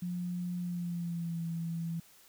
sine tone with pitch glide, 177.4 to 166.48 Hz, F3 to E3, +27 to +17 cents, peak -33 dBFS, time 0.02-2 s, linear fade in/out 5 ms, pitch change -110 cents, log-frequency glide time 0.59-1.41 s, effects white hiss -60 dBFS RMS until 2.28 s

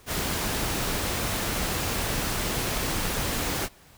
pink noise, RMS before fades -28 dBFS, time 0.06-3.69 s, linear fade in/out 50 ms, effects pink hiss -54 dBFS RMS until 3.97 s

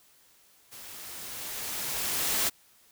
white noise with level ramp, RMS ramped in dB -46 to -26 dBFS, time 0.71-2.5 s, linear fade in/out 20 ms, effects white hiss -61 dBFS RMS until 2.91 s

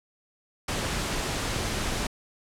pink noise, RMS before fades -29 dBFS, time 0.68-2.07 s, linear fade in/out 5 ms, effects low-pass 9000 Hz 12 dB/octave

